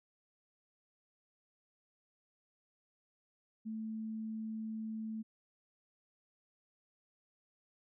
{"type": "tone", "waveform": "sine", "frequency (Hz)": 220, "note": "A3", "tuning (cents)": 0, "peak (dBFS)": -38, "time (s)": [3.65, 5.23], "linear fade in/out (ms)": 20, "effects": []}